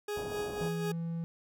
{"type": "tone with tremolo", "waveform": "40% pulse", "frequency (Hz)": 415.3, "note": "G#4", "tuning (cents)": 0, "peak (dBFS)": -32, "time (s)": [0.08, 0.92], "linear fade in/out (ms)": 5, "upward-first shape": "sine", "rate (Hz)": 4, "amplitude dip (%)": 45}
{"type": "low-pass noise", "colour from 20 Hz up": "white", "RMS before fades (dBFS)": -43, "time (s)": [0.16, 0.69], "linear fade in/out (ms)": 10, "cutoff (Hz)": 750, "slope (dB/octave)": 24}
{"type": "tone", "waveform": "triangle", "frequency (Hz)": 166.8, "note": "E3", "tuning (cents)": 21, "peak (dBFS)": -31, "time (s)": [0.61, 1.24], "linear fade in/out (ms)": 0}
{"effects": []}